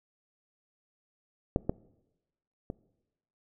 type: clicks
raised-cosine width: 2 ms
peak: -11 / -14 / -22 dBFS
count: 3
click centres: 1.561 / 1.695 / 2.701 s
effects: noise-tail reverb RT60 1.0 s tail -22 dB re dry